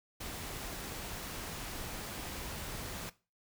pink noise, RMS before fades -42 dBFS, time 0.2-3.1 s, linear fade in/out 10 ms, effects noise-tail reverb RT60 0.3 s tail -18 dB re dry

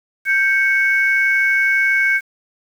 sine tone pair together, 1569.6 / 2217 Hz, G6 / C#7, +2 / 0 cents, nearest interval tritone, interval 598 cents, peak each -15 dBFS, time 0.25-2.21 s, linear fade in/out 50 ms, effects tanh soft clip ceiling -5 dBFS + 7-bit

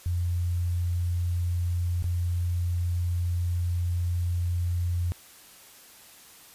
sine tone with dropouts, 87.31 Hz, F2, in tune, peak -24 dBFS, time 0.06-5.12 s, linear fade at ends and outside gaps 0 ms, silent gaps 2.024-2.042 s, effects white hiss -51 dBFS RMS until 6.54 s + resampled to 32000 Hz

